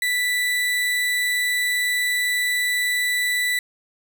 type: tone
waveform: 35% pulse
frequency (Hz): 1975.5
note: B6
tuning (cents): 0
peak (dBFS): -18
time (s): 0.02-3.59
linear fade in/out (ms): 2
effects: 9-bit